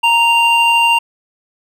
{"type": "tone pair together", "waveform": "triangle", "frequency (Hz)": [932.3, 2784], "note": ["A#5", "F7"], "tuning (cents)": [0, -6], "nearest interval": "octave + perfect fifth", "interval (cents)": 1894, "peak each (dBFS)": -10, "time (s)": [0.03, 0.99], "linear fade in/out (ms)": 10, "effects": []}